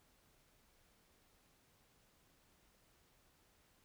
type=silence; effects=pink hiss -72 dBFS RMS until 3.84 s